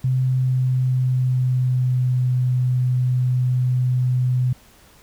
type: tone with pitch glide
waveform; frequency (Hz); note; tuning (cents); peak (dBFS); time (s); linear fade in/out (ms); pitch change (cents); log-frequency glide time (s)
sine; 129.1 to 126.15; C3 to B2; -23 to +37; -16; 0.04-4.53; 5; -40; 0.25-2.25
effects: pink hiss -51 dBFS RMS until 5.02 s